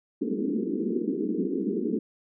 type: band-pass noise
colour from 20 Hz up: pink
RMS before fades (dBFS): -28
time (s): 0.21-1.99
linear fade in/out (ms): 10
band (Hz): 190 to 440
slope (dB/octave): 96
effects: none